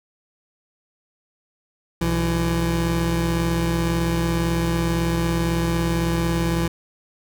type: tone pair together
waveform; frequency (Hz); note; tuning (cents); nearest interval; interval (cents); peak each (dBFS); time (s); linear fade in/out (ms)
25% pulse; 61.86 / 167.6; B1 / E3; +3 / +29; octave + perfect fourth; 1726; -21 / -17; 2.01-6.68; 5
effects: none